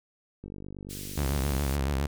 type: click train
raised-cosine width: 3 ms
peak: -28 dBFS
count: 56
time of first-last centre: 0.44-1.565 s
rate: 48.9 Hz
type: band-pass noise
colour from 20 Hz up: white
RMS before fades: -42 dBFS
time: 0.89-1.77 s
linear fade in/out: 20 ms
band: 2700 to 16000 Hz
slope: 12 dB/octave
type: tone with vibrato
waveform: sawtooth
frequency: 69.3 Hz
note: C#2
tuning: in tune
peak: -22 dBFS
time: 1.17-2.07 s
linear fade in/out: 10 ms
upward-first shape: sine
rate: 7.2 Hz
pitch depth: 100 cents each way
effects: none